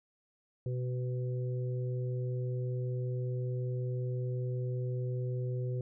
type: harmonic tone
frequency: 125.3 Hz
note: B2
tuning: 25 cents sharp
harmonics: 1 / 3 / 4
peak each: -32 / -42 / -44 dBFS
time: 0.66-5.81 s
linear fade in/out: 2 ms
effects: none